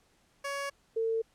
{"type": "tone pair in turn", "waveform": ["15% pulse", "sine"], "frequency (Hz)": [560, 450.5], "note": ["C#5", "A4"], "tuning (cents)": [18, 41], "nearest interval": "major third", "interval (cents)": 377, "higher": "first", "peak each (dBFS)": -27, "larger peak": "neither", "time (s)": [[0.44, 0.7], [0.96, 1.22]], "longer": "neither", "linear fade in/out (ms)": 10, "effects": ["pink hiss -68 dBFS RMS until 1.34 s", "low-pass 10000 Hz 12 dB/octave"]}